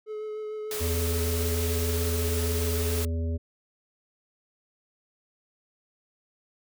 triangle tone with vibrato, 428.4 Hz, A4, 46 cents flat, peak -30 dBFS, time 0.06-3.07 s, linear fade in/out 50 ms, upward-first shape sine, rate 6.7 Hz, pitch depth 13 cents each way
white noise, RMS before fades -34 dBFS, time 0.71-3.05 s, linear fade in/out 2 ms
harmonic tone, 82.41 Hz, E2, in tune, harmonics 1 / 3 / 5 / 7, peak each -26 / -36 / -40 / -43 dBFS, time 0.8-3.38 s, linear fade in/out 20 ms
effects none

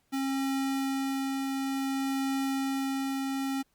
square tone with tremolo, 270.3 Hz, C#4, 44 cents flat, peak -28 dBFS, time 0.12-3.63 s, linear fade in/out 20 ms, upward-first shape triangle, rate 0.56 Hz, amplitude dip 25%, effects pink hiss -72 dBFS RMS until 3.74 s + Opus 48 kbps

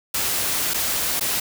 white noise with dropouts, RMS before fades -23 dBFS, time 0.14-1.4 s, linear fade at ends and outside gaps 5 ms, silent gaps 0.737-0.742 / 1.197-1.208 s, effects none

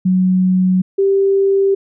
sine tone pair in turn, 185 / 392 Hz, F#3 / G4, 0 / 0 cents, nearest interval octave + minor second, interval 1300 cents, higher second, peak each -10 dBFS, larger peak neither, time 0.05-0.82 / 0.98-1.75 s, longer neither, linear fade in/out 10 ms, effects none

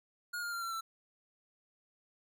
square tone with pitch steps, 1434 / 1408.6 / 1383.6 / 1359 / 1334.9 Hz, F6 / F6 / F6 / F6 / E6, +45 / +14 / -17 / -48 / +21 cents, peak -37 dBFS, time 0.33-0.81 s, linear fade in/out 10 ms, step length 96 ms, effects none

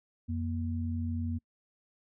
sine tone pair together, 88.77 / 236.6 Hz, F2 / A#3, +29 / +26 cents, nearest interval octave + perfect fourth, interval 1697 cents, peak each -32 / -35 dBFS, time 0.28-1.39 s, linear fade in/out 20 ms, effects noise-tail reverb RT60 0.1 s tail -26 dB re dry

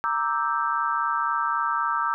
sine chord, E half-diminished seventh, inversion second, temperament equal, 932.3 / 1174.7 / 1318.5 / 1568 Hz, Bb5 / D6 / E6 / G6, 0 / 0 / 0 / 0 cents, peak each -28 / -27 / -26 / -31 dBFS, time 0.04-2.14 s, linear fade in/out 0 ms, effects none

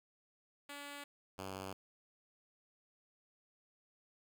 5% pulse tone pair in turn, 286.2 / 95.51 Hz, D4 / G2, -45 / -45 cents, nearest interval octave + perfect fifth, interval 1900 cents, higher first, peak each -35 / -32 dBFS, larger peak second, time 0.69-1.04 / 1.38-1.73 s, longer neither, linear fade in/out 5 ms, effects none

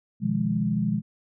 sine chord, F half-diminished seventh, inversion second, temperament equal, 123.47 / 155.56 / 174.61 / 207.7 Hz, Cb3 / Eb3 / F3 / Ab3, 0 / 0 / 0 / 0 cents, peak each -30 / -30 / -28 / -25 dBFS, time 0.2-1.02 s, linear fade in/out 50 ms, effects none

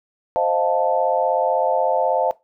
sine chord, F dominant seventh, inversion second, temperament equal, 523.3 / 622.3 / 698.5 / 880 Hz, C5 / Eb5 / F5 / A5, 0 / 0 / 0 / 0 cents, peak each -22 dBFS, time 0.36-2.31 s, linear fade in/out 0 ms, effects noise-tail reverb RT60 0.2 s tail -18 dB re dry

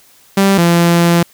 sawtooth tone pair in turn, 196 / 170.97 Hz, G3 / F3, 0 / -37 cents, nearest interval major second, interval 237 cents, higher first, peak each -4 dBFS, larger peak neither, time 0.37-0.58 / 0.58-1.23 s, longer second, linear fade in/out 5 ms, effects white hiss -47 dBFS RMS until 1.33 s

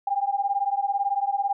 sine beating tone pair, 791 / 809 Hz, G5 / G#5, +15 / -46 cents, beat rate 18 Hz, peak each -25 dBFS, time 0.07-1.53 s, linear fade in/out 5 ms, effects none

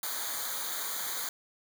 white noise with comb filter, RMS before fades -35 dBFS, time 0.03-1.29 s, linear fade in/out 2 ms, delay 0.37 ms, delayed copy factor -0.95, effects none

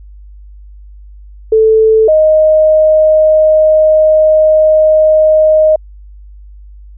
sine tone pair in turn, 440 / 622.3 Hz, A4 / D#5, 0 / 0 cents, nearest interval tritone, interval 600 cents, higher second, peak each -4 dBFS, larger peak neither, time 1.52-2.08 / 2.08-5.76 s, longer second, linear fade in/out 5 ms, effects added 50 Hz sine -31 dBFS peak until 6.97 s

